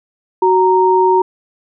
sine tone pair together, 372.6 / 929.5 Hz, F#4 / A#5, +12 / -5 cents, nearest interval octave + major third, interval 1583 cents, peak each -11 dBFS, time 0.42-1.22 s, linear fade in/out 5 ms, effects none

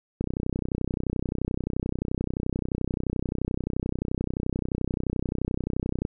click train, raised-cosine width 3 ms, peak -14 dBFS, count 185, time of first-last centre 0.21-6.051 s, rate 31.5 Hz, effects none

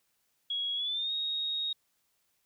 sine tone with pitch glide, 3322 to 3750 Hz, G#7 to A#7, 0 to +10 cents, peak -30 dBFS, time 0.5-1.73 s, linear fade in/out 5 ms, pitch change +210 cents, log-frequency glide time 0.75-1.12 s, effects white hiss -75 dBFS RMS until 2.45 s

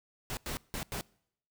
pink noise bursts at uneven times, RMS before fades -37 dBFS, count 4, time 0.3-0.37 / 0.46-0.57 / 0.74-0.83 / 0.92-1.01 s, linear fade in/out 0 ms, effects noise-tail reverb RT60 0.7 s tail -25 dB re dry

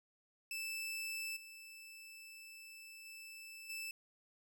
sawtooth tone with level steps, 2637 Hz, E7, in tune, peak -37 / -49 / -47 / -39 dBFS, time 0.51-3.91 s, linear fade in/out 2 ms, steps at 1.36 / 3.05 / 3.69 s, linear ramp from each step 10 ms, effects none

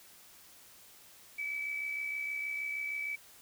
sine tone with amplitude modulation, 2296 Hz, D7, 40 cents flat, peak -32 dBFS, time 1.38-3.16 s, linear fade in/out 10 ms, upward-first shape sine, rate 66.4 Hz, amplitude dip 45%, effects white hiss -57 dBFS RMS until 3.41 s

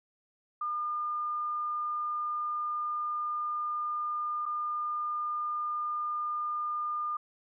sine tone with dropouts, 1209 Hz, D6, 50 cents sharp, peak -30 dBFS, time 0.61-7.17 s, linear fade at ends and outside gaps 5 ms, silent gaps 4.456-4.461 s, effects none

